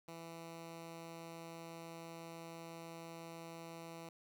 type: tone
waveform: 10% pulse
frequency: 166 Hz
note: E3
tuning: 12 cents sharp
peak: -40 dBFS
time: 0.08-4.09 s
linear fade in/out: 2 ms
effects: none